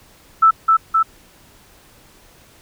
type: tone with echo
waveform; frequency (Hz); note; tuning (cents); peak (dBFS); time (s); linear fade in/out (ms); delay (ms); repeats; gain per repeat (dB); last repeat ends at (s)
sine; 1318.5; E6; 0; -7; 0.42-0.51; 10; 260; 2; -2; 1.03
effects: pink hiss -49 dBFS RMS until 2.61 s